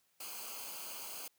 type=noise with comb filter; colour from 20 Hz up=white; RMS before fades=-45 dBFS; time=0.2-1.28 s; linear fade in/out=5 ms; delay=0.54 ms; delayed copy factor=-0.75; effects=white hiss -75 dBFS RMS until 1.38 s + high-pass 80 Hz 12 dB/octave